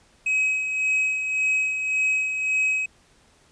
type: tone with tremolo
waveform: triangle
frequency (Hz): 2544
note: D#7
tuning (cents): +38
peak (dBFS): -17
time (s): 0.26-2.86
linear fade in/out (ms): 5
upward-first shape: sine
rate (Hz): 1.8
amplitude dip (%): 50
effects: pink hiss -58 dBFS RMS until 3.51 s + resampled to 22050 Hz